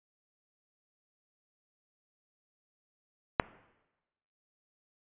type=click; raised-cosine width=0.5 ms; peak=-6 dBFS; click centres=3.398 s; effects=noise-tail reverb RT60 1.0 s tail -20 dB re dry + resampled to 8000 Hz